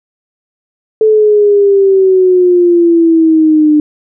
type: exponential sweep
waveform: sine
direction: down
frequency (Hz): 438.1 to 299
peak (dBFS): -4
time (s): 1.01-3.8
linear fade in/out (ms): 2
effects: none